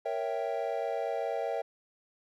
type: chord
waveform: triangle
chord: A# diminished seventh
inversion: none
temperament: equal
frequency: 466.2 / 554.4 / 659.3 / 784 Hz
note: A#4 / C#5 / E5 / G5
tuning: 0 / 0 / 0 / 0 cents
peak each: -34 / -34 / -33 / -35 dBFS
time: 0.05-1.62 s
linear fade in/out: 10 ms
effects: none